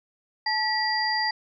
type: tone cluster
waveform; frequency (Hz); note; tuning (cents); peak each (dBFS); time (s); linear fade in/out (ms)
sine; 863 / 1932 / 4766; A5 / B6 / D8; -34 / -39 / +25; -27; 0.46-1.31; 5
effects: none